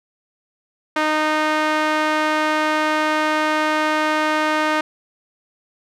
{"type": "tone with band-pass filter", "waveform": "sawtooth", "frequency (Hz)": 308.1, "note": "D#4", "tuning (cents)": -17, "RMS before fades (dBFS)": -19, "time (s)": [0.96, 4.81], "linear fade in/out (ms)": 5, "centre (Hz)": 1400, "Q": 0.91, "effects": []}